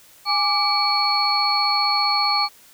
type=tone cluster; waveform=sine; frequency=825 / 1175 / 2302 / 4370 Hz; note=G#5 / D6 / D7 / C#8; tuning=-12 / +1 / -35 / -26 cents; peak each=-23 / -23 / -27 / -20 dBFS; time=0.25-2.49 s; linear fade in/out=50 ms; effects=white hiss -50 dBFS RMS until 2.73 s